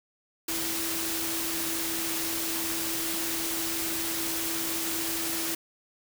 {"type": "tone in noise", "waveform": "sine", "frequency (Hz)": 329.6, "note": "E4", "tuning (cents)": 0, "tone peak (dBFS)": -36, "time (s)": [0.48, 5.55], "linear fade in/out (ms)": 5, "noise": "white", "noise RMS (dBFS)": -31, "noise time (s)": [0.48, 5.55], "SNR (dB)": -8, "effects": []}